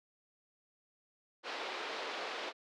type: band-pass noise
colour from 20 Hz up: pink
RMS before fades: -41 dBFS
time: 1.43-2.53 s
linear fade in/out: 50 ms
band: 390 to 4400 Hz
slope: 24 dB/octave
effects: none